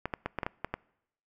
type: clicks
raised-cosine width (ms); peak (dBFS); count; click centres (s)
0.5; -16; 8; 0.056 / 0.138 / 0.26 / 0.387 / 0.432 / 0.465 / 0.646 / 0.74
effects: noise-tail reverb RT60 0.8 s tail -25 dB re dry